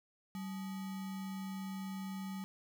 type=tone with sample-and-hold; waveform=sine; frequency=191.8 Hz; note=G3; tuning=37 cents flat; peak=-39 dBFS; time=0.35-2.44 s; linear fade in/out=0 ms; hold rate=1050 Hz; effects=none